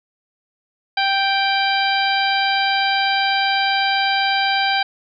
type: harmonic tone with a mistuned harmonic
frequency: 784 Hz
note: G5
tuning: in tune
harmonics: 1 / 2 / 3 / 4 / 5 / 6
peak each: -19 / -22 / -24 / -25 / -26 / -27 dBFS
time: 0.97-4.83 s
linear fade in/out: 5 ms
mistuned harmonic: 6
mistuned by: +22 cents
effects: none